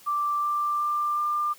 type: tone with pitch steps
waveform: sine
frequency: 1174.7 / 1181.5 / 1188.3 / 1195.2 Hz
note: D6 / D6 / D6 / D6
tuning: 0 / +10 / +20 / +30 cents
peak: -23 dBFS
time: 0.06-1.54 s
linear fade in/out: 20 ms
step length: 370 ms
effects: white hiss -52 dBFS RMS until 1.58 s + high-pass 100 Hz 12 dB/octave